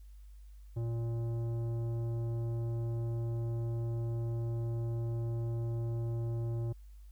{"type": "tone with tanh clipping", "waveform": "sine", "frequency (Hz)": 116.1, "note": "A#2", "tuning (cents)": -7, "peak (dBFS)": -34, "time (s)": [0.76, 6.73], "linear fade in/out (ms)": 10, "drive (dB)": 12, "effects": ["added 50 Hz sine -49 dBFS peak until 7.11 s", "white hiss -73 dBFS RMS until 7.11 s"]}